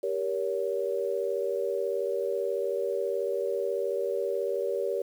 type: chord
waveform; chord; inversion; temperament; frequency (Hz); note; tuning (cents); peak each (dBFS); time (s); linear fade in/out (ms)
sine; G diminished; none; just; 392 / 470.4 / 564.5; G4 / Bb4 / Db5; 0 / +16 / +31; -31; 0.03-5.02; 5
effects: 9-bit